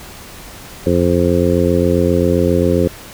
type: harmonic tone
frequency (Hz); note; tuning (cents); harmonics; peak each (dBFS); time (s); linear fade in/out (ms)
87.5; F2; +4; 1 / 2 / 3 / 4 / 5 / 6; -18 / -18 / -18 / -18 / -18 / -18; 0.86-2.88; 5
effects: pink hiss -35 dBFS RMS until 3.13 s